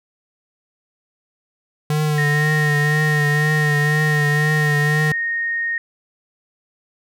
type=tone with vibrato; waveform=square; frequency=150 Hz; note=D3; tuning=37 cents sharp; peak=-17 dBFS; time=1.9-5.12 s; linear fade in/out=2 ms; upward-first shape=triangle; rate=2 Hz; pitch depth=42 cents each way
type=tone; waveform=sine; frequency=1855 Hz; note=A#6; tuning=9 cents flat; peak=-19 dBFS; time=2.18-5.78 s; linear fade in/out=2 ms
effects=none